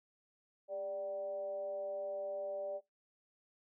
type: tone with frequency modulation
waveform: sine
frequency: 587.3 Hz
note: D5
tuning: in tune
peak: -37 dBFS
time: 0.68-2.81 s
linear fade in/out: 50 ms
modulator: 184 Hz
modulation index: 0.41
effects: noise-tail reverb RT60 0.2 s tail -23 dB re dry